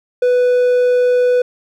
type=tone; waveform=triangle; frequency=495.2 Hz; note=B4; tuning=5 cents sharp; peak=-8 dBFS; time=0.22-1.42 s; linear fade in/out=5 ms; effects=none